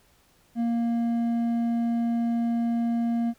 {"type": "tone with hard clipping", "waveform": "sine", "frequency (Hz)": 233.5, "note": "A#3", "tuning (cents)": 3, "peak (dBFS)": -24, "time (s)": [0.55, 3.34], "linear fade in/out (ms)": 50, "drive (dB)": 5, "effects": ["pink hiss -62 dBFS RMS until 3.38 s"]}